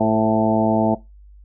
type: harmonic tone with a mistuned harmonic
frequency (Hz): 110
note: A2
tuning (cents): 0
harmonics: 1 / 2 / 3 / 4 / 5 / 6 / 7 / 8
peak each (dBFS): -27 / -19 / -23 / -27 / -26 / -19 / -26 / -25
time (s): 0-0.95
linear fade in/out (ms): 10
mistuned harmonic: 5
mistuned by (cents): -28
effects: noise-tail reverb RT60 0.2 s tail -19 dB re dry + added 50 Hz sine -42 dBFS peak until 1.44 s